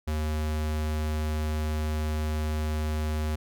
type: tone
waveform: square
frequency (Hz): 76.9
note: D#2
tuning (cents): -20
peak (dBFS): -27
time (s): 0.07-3.36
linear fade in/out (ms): 10
effects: none